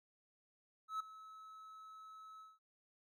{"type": "tone with ADSR envelope", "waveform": "triangle", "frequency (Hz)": 1295, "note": "E6", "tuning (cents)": -31, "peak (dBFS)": -34, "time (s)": [0.88, 2.59], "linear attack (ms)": 120, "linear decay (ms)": 7, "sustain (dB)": -17, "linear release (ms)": 190, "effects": []}